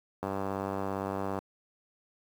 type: click train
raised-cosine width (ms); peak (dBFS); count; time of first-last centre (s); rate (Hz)
1; -19; 114; 0.23-1.388; 97.6
effects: high-pass 80 Hz 12 dB/octave + 8-bit